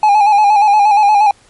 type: tone with vibrato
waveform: triangle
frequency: 830.6 Hz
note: G#5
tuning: in tune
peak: -4 dBFS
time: 0.03-1.31 s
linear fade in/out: 2 ms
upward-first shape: square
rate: 8.5 Hz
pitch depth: 48 cents each way
effects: pink hiss -48 dBFS RMS until 1.49 s + MP3 48 kbps